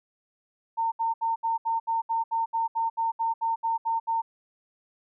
sine tone bursts, 910 Hz, A#5, 42 cents flat, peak -23 dBFS, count 16, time 0.77-4.22 s, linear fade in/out 20 ms, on 150 ms, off 70 ms, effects none

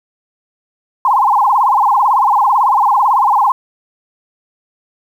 sine tone with vibrato, 932.3 Hz, A#5, in tune, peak -8 dBFS, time 1.05-3.52 s, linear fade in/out 2 ms, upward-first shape sine, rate 18 Hz, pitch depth 260 cents each way, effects 7-bit

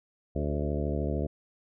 harmonic tone with a mistuned harmonic, 73.42 Hz, D2, in tune, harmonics 1 / 2 / 3 / 4 / 5 / 6 / 7 / 8 / 9, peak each -31 / -34 / -36 / -37 / -38 / -39 / -39 / -40 / -41 dBFS, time 0.35-1.27 s, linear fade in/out 10 ms, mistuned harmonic 6, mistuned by -32 cents, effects none

